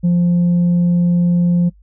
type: tone with tanh clipping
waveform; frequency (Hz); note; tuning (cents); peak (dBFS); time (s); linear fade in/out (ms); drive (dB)
sine; 174.61; F3; 0; -11; 0.03-1.7; 20; 1
effects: noise-tail reverb RT60 0.1 s tail -25 dB re dry + added 50 Hz sine -44 dBFS peak until 1.82 s